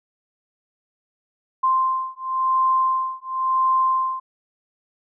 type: beating tone pair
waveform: sine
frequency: 1045 / 1045.95 Hz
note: C6 / C6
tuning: -2 / -1 cents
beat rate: 0.95 Hz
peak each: -21 / -21 dBFS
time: 1.63-4.2 s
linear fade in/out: 10 ms
effects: none